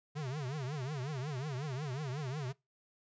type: tone with vibrato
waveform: square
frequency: 139.1 Hz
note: C#3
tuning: 6 cents sharp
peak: -37 dBFS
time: 0.15-2.53 s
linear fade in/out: 20 ms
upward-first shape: triangle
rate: 5.5 Hz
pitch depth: 240 cents each way
effects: noise-tail reverb RT60 0.2 s tail -22 dB re dry + resampled to 16000 Hz